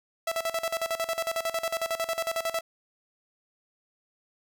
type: tone with tremolo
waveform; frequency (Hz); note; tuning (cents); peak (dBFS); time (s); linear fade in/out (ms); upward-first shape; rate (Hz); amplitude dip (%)
sawtooth; 660; E5; +2; -22; 0.27-2.61; 5; square; 11; 80
effects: none